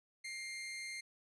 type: tone with amplitude modulation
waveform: sawtooth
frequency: 2112 Hz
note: C7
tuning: 16 cents sharp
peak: -37 dBFS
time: 0.24-1.01 s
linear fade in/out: 10 ms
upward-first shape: sine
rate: 228 Hz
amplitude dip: 40%
effects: resampled to 24000 Hz